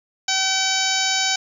harmonic tone, 765 Hz, G5, 42 cents flat, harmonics 1 / 2 / 3 / 4 / 5 / 6 / 7 / 8 / 9, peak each -27 / -27 / -27 / -27 / -27 / -27 / -27 / -27 / -27 dBFS, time 0.28-1.36 s, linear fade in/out 5 ms, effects 8-bit

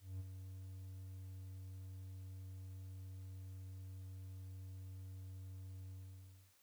triangle tone with ADSR envelope, 94 Hz, F#2, 28 cents sharp, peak -39 dBFS, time 0-6.54 s, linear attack 200 ms, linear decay 25 ms, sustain -7 dB, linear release 620 ms, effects white hiss -72 dBFS RMS until 6.62 s

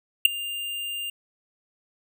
square tone with ADSR envelope, 2800 Hz, F7, 4 cents sharp, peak -8 dBFS, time 0.25-1.1 s, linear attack 4 ms, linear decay 9 ms, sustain -22 dB, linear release 4 ms, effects none

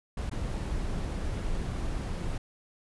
brown noise with dropouts, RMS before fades -32 dBFS, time 0.17-2.38 s, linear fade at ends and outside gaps 5 ms, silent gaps 0.297-0.313 s, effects resampled to 24000 Hz

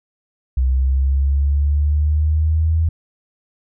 sine linear sweep, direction up, 63.7 to 81.7 Hz, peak -13 dBFS, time 0.57-2.89 s, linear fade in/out 5 ms, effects none

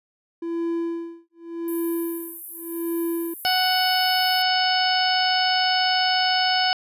triangle tone with tremolo, 336 Hz, E4, 33 cents sharp, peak -20 dBFS, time 0.42-3.34 s, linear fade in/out 5 ms, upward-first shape sine, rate 0.86 Hz, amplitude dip 100%
pink high-pass noise, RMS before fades -34 dBFS, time 1.68-4.42 s, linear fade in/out 0 ms, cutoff 11000 Hz, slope 48 dB/octave
harmonic tone, 741 Hz, F#5, 2 cents sharp, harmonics 1 / 2 / 3 / 4 / 5 / 6 / 7, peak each -22 / -26 / -31 / -25 / -36 / -28 / -26 dBFS, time 3.45-6.73 s, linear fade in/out 0 ms
effects resampled to 32000 Hz

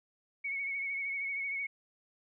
sine tone with vibrato, 2217 Hz, C#7, in tune, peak -33 dBFS, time 0.44-1.67 s, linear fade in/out 10 ms, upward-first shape triangle, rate 13 Hz, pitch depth 44 cents each way, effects none

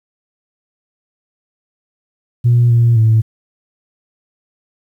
sine tone with pitch steps, 120.1 / 117.6 / 111.1 Hz, B2 / A#2 / A2, -48 / +16 / +17 cents, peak -6 dBFS, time 2.44-3.22 s, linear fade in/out 20 ms, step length 260 ms, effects tanh soft clip ceiling -4 dBFS + 8-bit

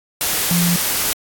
sine tone in noise, 173.2 Hz, F3, 14 cents flat, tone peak -15 dBFS, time 0.51-0.76 s, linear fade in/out 0 ms, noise white, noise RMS -19 dBFS, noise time 0.21-1.13 s, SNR +1 dB, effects AAC 64 kbps

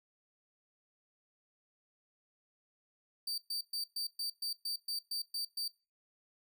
40% pulse tone bursts, 4629 Hz, D8, 26 cents flat, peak -34 dBFS, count 11, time 3.27-5.68 s, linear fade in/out 5 ms, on 110 ms, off 120 ms, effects noise-tail reverb RT60 0.3 s tail -20 dB re dry

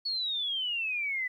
sine exponential sweep, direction down, 4435 to 1975.5 Hz, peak -29 dBFS, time 0.05-1.28 s, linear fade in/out 10 ms, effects 11-bit

